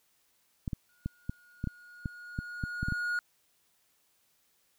clicks, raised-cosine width 5 ms, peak -20 dBFS, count 12, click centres 0.678 / 0.732 / 1.06 / 1.295 / 1.641 / 1.673 / 2.058 / 2.389 / 2.638 / 2.83 / 2.885 / 2.923 s
triangle tone with exponential growth, 1441 Hz, F#6, 46 cents flat, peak -26 dBFS, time 0.89-3.19 s, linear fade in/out 1 ms, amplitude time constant 500 ms
effects white hiss -71 dBFS RMS until 4.78 s

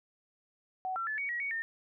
sine tone with pitch steps, 749 / 1350 / 1733 / 2243 / 1910 / 2235 / 1819 Hz, F#5 / E6 / A6 / C#7 / A#6 / C#7 / A#6, +21 / +41 / -27 / +20 / +42 / +14 / -43 cents, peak -32 dBFS, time 0.85-1.62 s, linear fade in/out 0 ms, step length 110 ms, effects none

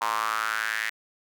square tone with high-pass filter sweep, 55 Hz, A1, in tune, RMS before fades -28 dBFS, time 0.01-0.9 s, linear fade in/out 10 ms, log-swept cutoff 970 to 1900 Hz, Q 5.1, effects none

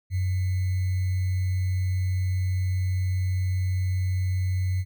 sine tone with sample-and-hold, 92.5 Hz, F#2, in tune, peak -22 dBFS, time 0.1-4.85 s, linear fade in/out 50 ms, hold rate 2100 Hz, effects none

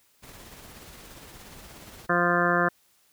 pink noise with tremolo, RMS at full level -45 dBFS, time 0.22-2.07 s, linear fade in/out 20 ms, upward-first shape triangle, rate 17 Hz, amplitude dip 35%
harmonic tone, 174.61 Hz, F3, in tune, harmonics 1 / 2 / 3 / 4 / 6 / 7 / 8 / 9 / 10, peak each -29 / -29 / -29 / -29 / -29 / -29 / -29 / -29 / -29 dBFS, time 2.09-2.69 s, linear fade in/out 10 ms
effects white hiss -64 dBFS RMS until 3.12 s

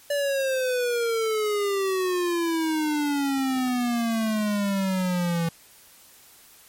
square exponential sweep, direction down, 581 to 165.3 Hz, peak -23 dBFS, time 0.1-5.49 s, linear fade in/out 5 ms, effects white hiss -52 dBFS RMS until 6.68 s + MP3 64 kbps

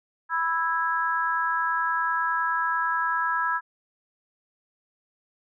sine chord, E major, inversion second, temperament just, 988.9 / 1318.5 / 1648.1 Hz, B5 / E6 / G#6, +2 / 0 / -14 cents, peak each -27 dBFS, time 0.29-3.61 s, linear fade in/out 50 ms, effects none

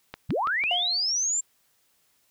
click train, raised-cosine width 0.3 ms, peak -19 dBFS, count 4, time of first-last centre 0.14-0.638 s, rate 6.02 Hz
sine linear sweep, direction up, 66.7 to 7459 Hz, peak -23 dBFS, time 0.29-1.41 s, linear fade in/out 10 ms
triangle tone with exponential decay, 710 Hz, F5, 28 cents sharp, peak -22 dBFS, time 0.71-1.11 s, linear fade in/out 2 ms, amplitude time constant 85 ms
effects white hiss -67 dBFS RMS until 2.3 s

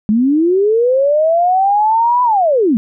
sine linear two-way sweep, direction up then down, 203.8 to 1000 to 203.8 Hz, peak -9 dBFS, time 0.09-2.77 s, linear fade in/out 0 ms, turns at 2.23 s, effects none

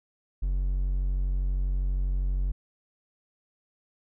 triangle tone, 46.25 Hz, F#1, in tune, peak -22 dBFS, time 0.42-2.52 s, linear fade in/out 10 ms, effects none

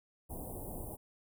pink band-stop noise, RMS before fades -43 dBFS, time 0.29-0.97 s, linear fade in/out 20 ms, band 880 to 9300 Hz, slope 48 dB/octave, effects none

